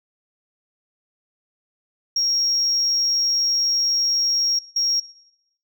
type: tone bursts at uneven times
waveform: sine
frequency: 5588 Hz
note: F8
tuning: in tune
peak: -16 dBFS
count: 2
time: 2.16-4.59 / 4.76-5 s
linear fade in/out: 5 ms
effects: noise-tail reverb RT60 1.0 s tail -22 dB re dry + tanh soft clip ceiling -14 dBFS